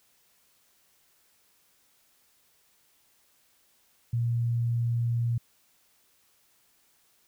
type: tone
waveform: sine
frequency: 118 Hz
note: A#2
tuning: 22 cents sharp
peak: -24 dBFS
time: 4.13-5.38 s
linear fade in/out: 5 ms
effects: white hiss -66 dBFS RMS until 7.27 s